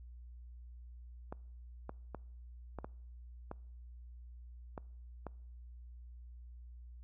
clicks, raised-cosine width 1 ms, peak -28 dBFS, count 8, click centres 1.325 / 1.894 / 2.147 / 2.787 / 2.845 / 3.514 / 4.778 / 5.267 s, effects noise-tail reverb RT60 0.7 s tail -25 dB re dry + added 60 Hz sine -49 dBFS peak until 7.03 s

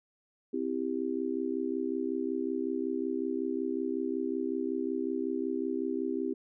sine chord, C major, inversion none, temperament just, 261.6 / 327 / 392.4 Hz, C4 / E4 / G4, 0 / -14 / +2 cents, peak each -34 dBFS, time 0.53-6.34 s, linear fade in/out 10 ms, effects none

